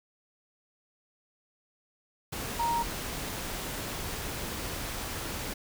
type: tone in noise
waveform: sine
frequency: 936 Hz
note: A#5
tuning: 7 cents sharp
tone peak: -26 dBFS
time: 2.59-2.83 s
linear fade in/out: 10 ms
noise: pink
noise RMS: -36 dBFS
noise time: 2.32-5.54 s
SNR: +7 dB
effects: none